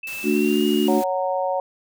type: tone with pitch glide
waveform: sine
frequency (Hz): 2637 to 2859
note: E7 to F7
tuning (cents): 0 to +40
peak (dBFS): -29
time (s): 0.03-0.88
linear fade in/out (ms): 5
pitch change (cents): +140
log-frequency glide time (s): 0.27-0.64
type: noise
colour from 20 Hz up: white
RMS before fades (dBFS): -37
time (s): 0.07-1.04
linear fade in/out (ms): 2
type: chord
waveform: sine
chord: D major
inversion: second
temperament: just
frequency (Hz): 220.2 / 293.7 / 367.1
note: A3 / D4 / F#4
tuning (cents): +2 / 0 / -14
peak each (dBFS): -21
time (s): 0.23-1.03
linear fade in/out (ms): 50
type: harmonic tone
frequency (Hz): 185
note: F#3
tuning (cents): 0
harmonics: 3 / 4 / 5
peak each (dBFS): -23 / -25 / -27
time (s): 0.88-1.6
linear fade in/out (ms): 2
effects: none